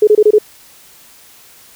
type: tone bursts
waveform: sine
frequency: 423.5 Hz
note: G#4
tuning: 34 cents sharp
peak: -4 dBFS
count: 5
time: 0.02-0.385 s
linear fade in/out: 5 ms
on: 53 ms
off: 25 ms
effects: white hiss -43 dBFS RMS until 1.75 s